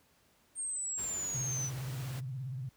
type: exponential sweep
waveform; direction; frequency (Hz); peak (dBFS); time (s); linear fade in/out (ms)
sine; down; 8680 to 5930; -34; 0.55-1.71; 50
type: noise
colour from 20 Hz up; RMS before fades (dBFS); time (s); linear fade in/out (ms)
pink; -47; 0.97-2.21; 20
type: tone with vibrato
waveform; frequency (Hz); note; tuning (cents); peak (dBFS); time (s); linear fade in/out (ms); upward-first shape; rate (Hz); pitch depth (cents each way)
sine; 129.9; C3; -12; -36; 1.34-2.69; 5; sine; 17; 130
effects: pink hiss -68 dBFS RMS until 2.76 s + high-pass 60 Hz 12 dB/octave